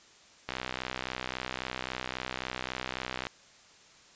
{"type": "click train", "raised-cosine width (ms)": 0.3, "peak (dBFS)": -17, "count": 178, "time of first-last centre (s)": [0.49, 3.269], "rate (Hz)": 63.7, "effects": ["white hiss -57 dBFS RMS until 4.15 s", "resampled to 16000 Hz"]}